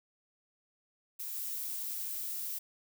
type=noise with level steps; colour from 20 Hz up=violet; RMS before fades=-40 / -38 dBFS; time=1.19-2.59 s; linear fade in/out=10 ms; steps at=1.34 s; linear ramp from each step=10 ms; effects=none